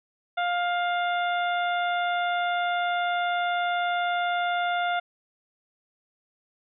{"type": "harmonic tone", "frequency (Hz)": 704, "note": "F5", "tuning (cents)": 14, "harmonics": [1, 2, 3, 4, 5], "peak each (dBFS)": [-25, -29, -36, -41, -37], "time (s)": [0.37, 5], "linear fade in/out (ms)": 10, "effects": []}